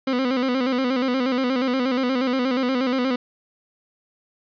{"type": "tone with vibrato", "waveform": "30% pulse", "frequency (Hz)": 256.3, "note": "C4", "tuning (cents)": -36, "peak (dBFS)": -17, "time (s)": [0.07, 3.16], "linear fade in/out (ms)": 5, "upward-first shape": "square", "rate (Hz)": 8.4, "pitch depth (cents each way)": 66, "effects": ["resampled to 11025 Hz", "8-bit"]}